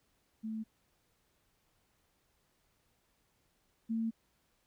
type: tone pair in turn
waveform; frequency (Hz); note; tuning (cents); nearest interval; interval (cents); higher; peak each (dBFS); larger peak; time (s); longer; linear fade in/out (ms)
sine; 220 / 225.7; A3 / A3; 0 / +44; unison; 44; second; -36 / -31; second; 0.43-0.64 / 3.89-4.11; second; 20
effects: pink hiss -75 dBFS RMS until 4.66 s